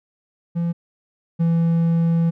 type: tone pair in turn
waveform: triangle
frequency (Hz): 170 / 166.79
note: F3 / E3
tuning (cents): -46 / +21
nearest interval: unison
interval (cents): 33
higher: first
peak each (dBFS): -17 / -13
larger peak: second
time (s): 0.55-0.73 / 1.39-2.31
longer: second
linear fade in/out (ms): 20
effects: none